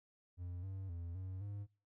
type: tone with pitch steps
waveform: triangle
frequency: 88.7 / 95.9 / 85.5 / 93.7 / 101.5 Hz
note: F2 / G2 / F2 / F#2 / G#2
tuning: +27 / -37 / -36 / +22 / -39 cents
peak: -40 dBFS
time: 0.37-1.67 s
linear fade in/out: 50 ms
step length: 260 ms
effects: noise-tail reverb RT60 0.3 s tail -22 dB re dry